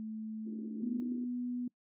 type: tone with pitch glide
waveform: sine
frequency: 218.4 to 220.8 Hz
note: A3 to A3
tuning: -13 to +6 cents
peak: -38 dBFS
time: 0-1 s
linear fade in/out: 0 ms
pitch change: +19 cents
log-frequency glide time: 0.45-0.89 s
type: band-pass noise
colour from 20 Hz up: white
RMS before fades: -47 dBFS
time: 0.45-1.26 s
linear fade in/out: 20 ms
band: 250 to 330 Hz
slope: 48 dB/octave
type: tone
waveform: sine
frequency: 245.9 Hz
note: B3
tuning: 7 cents flat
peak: -34 dBFS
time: 0.82-1.68 s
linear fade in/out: 5 ms
effects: noise-tail reverb RT60 0.1 s tail -23 dB re dry